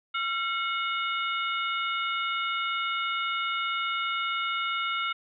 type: harmonic tone with a mistuned harmonic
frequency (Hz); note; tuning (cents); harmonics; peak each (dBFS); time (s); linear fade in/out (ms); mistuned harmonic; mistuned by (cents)
727; F#5; -31; 2 / 3 / 4 / 5; -29 / -33 / -35 / -37; 0.14-5.13; 10; 2; -110
effects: none